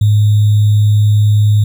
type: tone with sample-and-hold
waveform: sine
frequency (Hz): 104.9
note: G#2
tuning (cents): +18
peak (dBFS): -6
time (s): 0.01-1.64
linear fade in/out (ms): 5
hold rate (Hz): 3675
effects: none